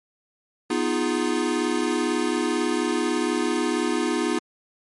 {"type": "chord", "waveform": "square", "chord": "F half-diminished seventh", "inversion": "second", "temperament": "equal", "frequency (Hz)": [246.9, 311.1, 349.2, 415.3], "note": ["Cb4", "Eb4", "F4", "Ab4"], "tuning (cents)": [0, 0, 0, 0], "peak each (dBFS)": [-28, -27, -27, -30], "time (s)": [0.7, 4.39], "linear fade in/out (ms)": 5, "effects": ["MP3 48 kbps"]}